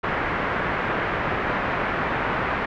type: low-pass noise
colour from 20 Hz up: white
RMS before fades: -25 dBFS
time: 0.03-2.66 s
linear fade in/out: 10 ms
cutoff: 1900 Hz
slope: 24 dB/octave
effects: none